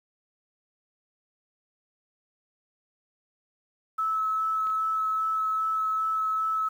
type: tone with vibrato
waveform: sine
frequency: 1300 Hz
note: E6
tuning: 24 cents flat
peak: -24 dBFS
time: 3.98-6.69 s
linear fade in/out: 10 ms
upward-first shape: sine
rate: 2.5 Hz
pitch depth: 9 cents each way
type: clicks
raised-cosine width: 0.3 ms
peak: -31 / -35 dBFS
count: 2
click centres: 4.67 / 4.701 s
effects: 9-bit